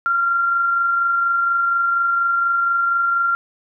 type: tone with amplitude modulation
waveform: sine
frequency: 1381 Hz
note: F6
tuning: 20 cents flat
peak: -14 dBFS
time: 0.06-3.35 s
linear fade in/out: 0 ms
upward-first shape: sine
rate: 24.2 Hz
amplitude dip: 25%
effects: none